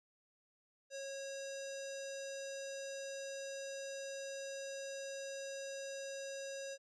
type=tone with low-pass filter; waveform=square; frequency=547 Hz; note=C#5; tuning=23 cents flat; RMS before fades=-45 dBFS; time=0.9-6.78 s; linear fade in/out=50 ms; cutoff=6500 Hz; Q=3.9; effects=none